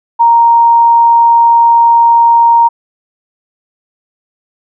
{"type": "tone", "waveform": "sine", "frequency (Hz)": 932.3, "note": "A#5", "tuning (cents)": 0, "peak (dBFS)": -3, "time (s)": [0.19, 2.69], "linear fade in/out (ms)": 20, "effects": []}